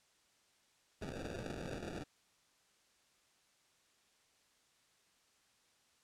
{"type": "noise with sample-and-hold", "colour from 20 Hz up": "violet", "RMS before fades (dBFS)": -44, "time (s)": [1.01, 2.04], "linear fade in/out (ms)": 10, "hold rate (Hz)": 1050, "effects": ["white hiss -72 dBFS RMS until 6.03 s", "low-pass 8000 Hz 12 dB/octave"]}